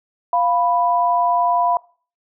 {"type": "tone pair together", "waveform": "sine", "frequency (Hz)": [698.5, 987.8], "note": ["F5", "B5"], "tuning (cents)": [0, 0], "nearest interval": "tritone", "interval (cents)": 600, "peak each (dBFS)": [-17, -17], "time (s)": [0.33, 1.77], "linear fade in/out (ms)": 2, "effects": ["noise-tail reverb RT60 0.4 s tail -22 dB re dry"]}